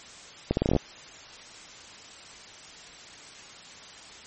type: accelerating click train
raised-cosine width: 2 ms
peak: -9 dBFS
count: 9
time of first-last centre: 0.51-0.764 s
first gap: 61 ms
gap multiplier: 0.8
effects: white hiss -46 dBFS RMS until 4.26 s + MP3 32 kbps